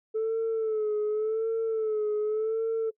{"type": "tone with vibrato", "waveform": "sine", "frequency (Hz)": 436.4, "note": "A4", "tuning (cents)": -14, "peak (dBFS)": -23, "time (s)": [0.14, 2.91], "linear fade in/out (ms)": 20, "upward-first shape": "sine", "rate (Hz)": 0.88, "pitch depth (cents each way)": 59, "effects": ["noise-tail reverb RT60 0.1 s tail -22 dB re dry", "tanh soft clip ceiling -23 dBFS"]}